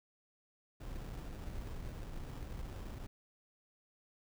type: noise with sample-and-hold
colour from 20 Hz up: brown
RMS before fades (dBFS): -44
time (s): 0.8-3.07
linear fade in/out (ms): 10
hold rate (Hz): 2100
effects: none